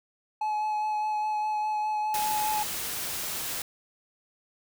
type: tone with vibrato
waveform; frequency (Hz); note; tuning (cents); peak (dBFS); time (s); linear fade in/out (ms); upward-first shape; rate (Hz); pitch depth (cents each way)
triangle; 852; G#5; +44; -24; 0.41-2.63; 5; sine; 4.9; 13
type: noise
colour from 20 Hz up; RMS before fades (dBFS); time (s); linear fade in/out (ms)
white; -33; 2.14-3.62; 2
effects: none